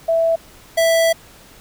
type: tone pair in turn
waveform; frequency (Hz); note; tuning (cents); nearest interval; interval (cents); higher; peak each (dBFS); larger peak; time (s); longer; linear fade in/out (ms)
sine / square; 659.3 / 659.3; E5 / E5; 0 / 0; unison; 0; neither; -13; neither; 0.08-0.36 / 0.77-1.13; second; 10
effects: pink hiss -45 dBFS RMS until 1.6 s